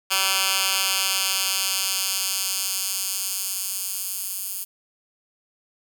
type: tone with high-pass filter sweep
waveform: 10% pulse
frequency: 191.9 Hz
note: G3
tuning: 37 cents flat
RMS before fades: -25 dBFS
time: 0.1-4.65 s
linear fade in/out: 20 ms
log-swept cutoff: 2100 to 11000 Hz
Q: 0.72
effects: none